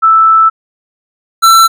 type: tone pair in turn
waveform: sine / square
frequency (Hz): 1318.5 / 1338.5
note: E6 / E6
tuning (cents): 0 / +26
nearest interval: unison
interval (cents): 26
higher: second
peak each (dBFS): -3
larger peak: neither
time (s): 0.02-0.5 / 1.42-1.68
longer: first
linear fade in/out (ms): 20
effects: none